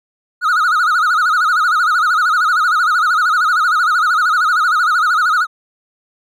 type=tone with vibrato; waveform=triangle; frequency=1349 Hz; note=E6; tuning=40 cents sharp; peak=-9 dBFS; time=0.41-5.47 s; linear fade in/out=50 ms; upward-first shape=sine; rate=13 Hz; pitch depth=160 cents each way; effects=none